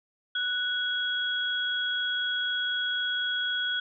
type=tone pair together; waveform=sine; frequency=1480 / 3322 Hz; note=F#6 / G#7; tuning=0 / 0 cents; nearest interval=octave + major second; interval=1400 cents; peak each=-29 / -29 dBFS; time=0.35-3.8 s; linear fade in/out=5 ms; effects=none